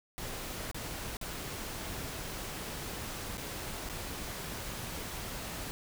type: noise with dropouts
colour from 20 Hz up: pink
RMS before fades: -40 dBFS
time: 0.18-5.71 s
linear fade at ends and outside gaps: 0 ms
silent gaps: 0.714-0.745 / 1.169-1.213 / 3.372-3.379 / 3.89-3.897 s
effects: none